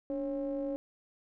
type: ring-modulated tone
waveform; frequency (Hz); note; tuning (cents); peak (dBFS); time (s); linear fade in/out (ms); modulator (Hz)
triangle; 130.81; C3; 0; -27; 0.1-0.76; 0; 418
effects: none